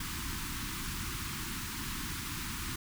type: band-stop noise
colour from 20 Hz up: pink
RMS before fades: -38 dBFS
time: 0-2.76 s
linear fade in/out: 5 ms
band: 340 to 960 Hz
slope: 48 dB/octave
effects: none